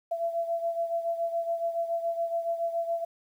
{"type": "beating tone pair", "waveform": "sine", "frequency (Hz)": [672, 679.1], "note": ["E5", "F5"], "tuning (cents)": [33, -49], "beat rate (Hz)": 7.1, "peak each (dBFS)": [-28, -34], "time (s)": [0.11, 3.05], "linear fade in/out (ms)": 10, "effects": ["10-bit"]}